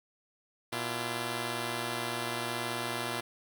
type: tone pair together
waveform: 5% pulse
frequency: 120.3 / 340.3 Hz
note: B2 / F4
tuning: -45 / -45 cents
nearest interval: octave + tritone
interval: 1800 cents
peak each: -24 / -24 dBFS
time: 0.72-3.21 s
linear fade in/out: 10 ms
effects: none